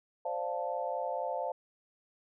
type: chord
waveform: sine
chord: D minor seventh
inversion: third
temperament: equal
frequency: 523.3 / 587.3 / 698.5 / 880 Hz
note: C5 / D5 / F5 / A5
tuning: 0 / 0 / 0 / 0 cents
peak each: -37 / -38 / -37 / -38 dBFS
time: 0.25-1.52 s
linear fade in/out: 5 ms
effects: none